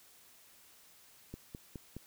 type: click train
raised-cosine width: 3 ms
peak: -30 dBFS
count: 4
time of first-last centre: 1.34-1.966 s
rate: 4.79 Hz
effects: white hiss -61 dBFS RMS until 2.06 s